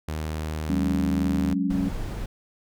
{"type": "tone", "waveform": "sawtooth", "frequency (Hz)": 77.78, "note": "D#2", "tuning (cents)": 0, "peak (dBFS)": -24, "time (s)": [0.08, 1.54], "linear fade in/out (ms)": 5}
{"type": "chord", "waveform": "sine", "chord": "F# suspended second", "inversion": "none", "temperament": "equal", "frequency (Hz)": [185, 207.7, 277.2], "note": ["F#3", "G#3", "C#4"], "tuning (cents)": [0, 0, 0], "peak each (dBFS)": [-26, -28, -25], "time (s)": [0.69, 1.89], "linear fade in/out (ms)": 10}
{"type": "noise", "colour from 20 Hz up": "brown", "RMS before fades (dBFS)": -31, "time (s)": [1.7, 2.26], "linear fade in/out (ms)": 5}
{"effects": []}